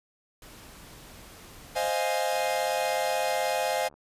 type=noise; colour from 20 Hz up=pink; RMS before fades=-48 dBFS; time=0.42-1.9 s; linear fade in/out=2 ms
type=chord; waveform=45% pulse; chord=F minor seventh; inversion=second; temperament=equal; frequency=523.3 / 622.3 / 698.5 / 830.6 Hz; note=C5 / Eb5 / F5 / Ab5; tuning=0 / 0 / 0 / 0 cents; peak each=-31 dBFS; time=1.75-3.89 s; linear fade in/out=20 ms
type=click train; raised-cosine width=1 ms; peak=-40 dBFS; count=120; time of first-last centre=2.33-3.94 s; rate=73.9 Hz
effects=resampled to 32000 Hz